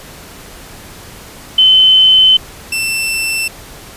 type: tone pair in turn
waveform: sine / sawtooth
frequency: 3056 / 2675 Hz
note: G7 / E7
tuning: -45 / +25 cents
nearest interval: major second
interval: 230 cents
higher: first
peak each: -4 / -11 dBFS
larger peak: first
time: 1.58-2.37 / 2.72-3.48 s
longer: first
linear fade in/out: 5 ms
effects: pink hiss -34 dBFS RMS until 3.96 s + resampled to 32000 Hz